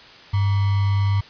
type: tone with sample-and-hold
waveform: sine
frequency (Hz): 99.5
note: G2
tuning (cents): +26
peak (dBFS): -16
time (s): 0.33-1.21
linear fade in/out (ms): 10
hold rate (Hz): 1050
effects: white hiss -44 dBFS RMS until 1.29 s + resampled to 11025 Hz